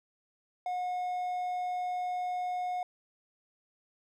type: tone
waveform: triangle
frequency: 724 Hz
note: F#5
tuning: 38 cents flat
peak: -29 dBFS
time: 0.66-2.83 s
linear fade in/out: 2 ms
effects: none

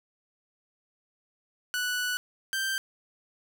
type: tone pair in turn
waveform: sawtooth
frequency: 1480 / 1568 Hz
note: F#6 / G6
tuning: 0 / 0 cents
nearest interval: minor second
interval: 100 cents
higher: second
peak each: -24 dBFS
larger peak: neither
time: 1.74-2.17 / 2.53-2.78 s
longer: first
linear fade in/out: 0 ms
effects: none

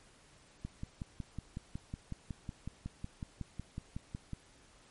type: click train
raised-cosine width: 5 ms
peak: -27 dBFS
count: 21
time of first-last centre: 0.65-4.333 s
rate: 5.43 Hz
effects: pink hiss -62 dBFS RMS until 4.9 s + MP3 48 kbps

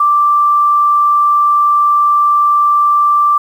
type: tone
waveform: sine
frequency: 1174.7 Hz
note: D6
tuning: in tune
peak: -7 dBFS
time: 0-3.38 s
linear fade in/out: 5 ms
effects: 7-bit

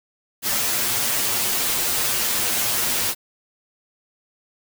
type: noise with comb filter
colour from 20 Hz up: white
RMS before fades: -22 dBFS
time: 0.42-3.15 s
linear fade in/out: 50 ms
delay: 8.5 ms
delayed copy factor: +1
effects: none

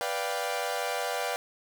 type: chord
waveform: sawtooth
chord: G dominant seventh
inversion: first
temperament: equal with one note detuned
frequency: 491.9 / 587.3 / 698.5 / 784 Hz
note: B4 / D5 / F5 / G5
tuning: -7 / 0 / 0 / 0 cents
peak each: -31 dBFS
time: 0.01-1.36 s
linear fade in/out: 0 ms
effects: none

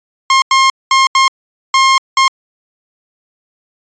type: tone bursts at uneven times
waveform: sawtooth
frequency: 1067 Hz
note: C6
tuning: 34 cents sharp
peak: -3 dBFS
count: 6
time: 0.3-0.42 / 0.51-0.7 / 0.91-1.07 / 1.15-1.28 / 1.74-1.98 / 2.17-2.28 s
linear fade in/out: 2 ms
effects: resampled to 16000 Hz

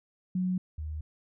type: tone pair in turn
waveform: sine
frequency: 183.5 / 76.93 Hz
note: F#3 / D#2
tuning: -14 / -19 cents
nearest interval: octave + minor third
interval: 1505 cents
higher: first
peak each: -26 / -33 dBFS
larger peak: first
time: 0.35-0.58 / 0.78-1.01 s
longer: neither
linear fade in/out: 5 ms
effects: none

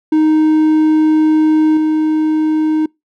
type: tone with level steps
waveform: triangle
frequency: 311.1 Hz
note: D#4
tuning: in tune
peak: -6 / -9 dBFS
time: 0.12-2.86 s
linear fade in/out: 5 ms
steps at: 1.77 s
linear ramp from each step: 2 ms
effects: noise-tail reverb RT60 0.2 s tail -26 dB re dry

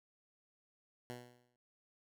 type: tone with exponential decay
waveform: 10% pulse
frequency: 122.6 Hz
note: B2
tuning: 12 cents flat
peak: -34 dBFS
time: 1.1-1.56 s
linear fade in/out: 0 ms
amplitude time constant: 98 ms
effects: none

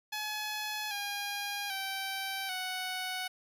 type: tone with pitch steps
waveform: 10% pulse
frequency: 850 / 812.1 / 775.9 / 741.3 Hz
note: G#5 / G#5 / G5 / F#5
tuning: +40 / -39 / -18 / +3 cents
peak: -26 dBFS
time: 0.12-3.28 s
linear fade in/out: 10 ms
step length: 790 ms
effects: none

